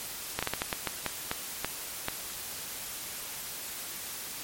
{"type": "slowing click train", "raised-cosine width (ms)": 0.3, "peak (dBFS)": -12, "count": 11, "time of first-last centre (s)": [0.39, 2.084], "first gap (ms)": 36, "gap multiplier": 1.32, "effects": ["white hiss -39 dBFS RMS until 4.43 s", "MP3 64 kbps"]}